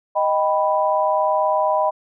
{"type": "chord", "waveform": "sine", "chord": "Eb augmented", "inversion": "none", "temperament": "equal", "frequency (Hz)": [622.3, 784, 987.8], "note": ["Eb5", "G5", "B5"], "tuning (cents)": [0, 0, 0], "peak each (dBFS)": [-19, -22, -20], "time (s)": [0.15, 1.91], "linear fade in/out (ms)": 20, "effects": []}